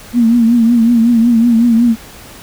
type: tone with vibrato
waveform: sine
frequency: 233.1 Hz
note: A#3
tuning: in tune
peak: -6 dBFS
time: 0.13-1.96 s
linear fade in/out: 50 ms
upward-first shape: triangle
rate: 5.4 Hz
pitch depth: 84 cents each way
effects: pink hiss -35 dBFS RMS until 2.42 s